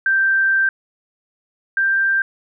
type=tone pair in turn; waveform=sine; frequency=1568 / 1578 Hz; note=G6 / G6; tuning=0 / +11 cents; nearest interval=unison; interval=11 cents; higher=second; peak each=-13 / -14 dBFS; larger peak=first; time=0.06-0.69 / 1.77-2.22 s; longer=first; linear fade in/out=2 ms; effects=none